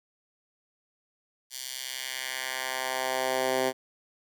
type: tone with high-pass filter sweep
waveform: 10% pulse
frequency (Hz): 130.2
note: C3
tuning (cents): -8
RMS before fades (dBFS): -31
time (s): 1.5-3.73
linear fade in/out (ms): 50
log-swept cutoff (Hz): 4800 to 350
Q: 1
effects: none